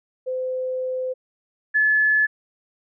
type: tone pair in turn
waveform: sine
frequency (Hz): 513 / 1721.5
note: C5 / A6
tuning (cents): -34 / -38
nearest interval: octave + major sixth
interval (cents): 2096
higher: second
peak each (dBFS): -23 / -15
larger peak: second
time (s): 0.26-1.14 / 1.74-2.27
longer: first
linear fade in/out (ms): 20
effects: none